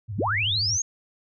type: tone with vibrato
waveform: sine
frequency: 102.9 Hz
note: G#2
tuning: 16 cents flat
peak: -29 dBFS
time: 0.08-0.78 s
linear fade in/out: 20 ms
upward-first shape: square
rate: 13 Hz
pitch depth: 120 cents each way
type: linear sweep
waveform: sine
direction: up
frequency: 95.6 to 6645 Hz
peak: -22 dBFS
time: 0.18-0.82 s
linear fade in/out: 5 ms
effects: none